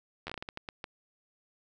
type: slowing click train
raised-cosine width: 0.3 ms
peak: -22 dBFS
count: 11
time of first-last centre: 0.27-0.842 s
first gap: 11 ms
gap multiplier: 1.34
effects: none